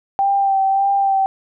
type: tone with vibrato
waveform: sine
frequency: 784 Hz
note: G5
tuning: in tune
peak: -13 dBFS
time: 0.19-1.26 s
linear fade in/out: 0 ms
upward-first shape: sine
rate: 1.7 Hz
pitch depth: 24 cents each way
effects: none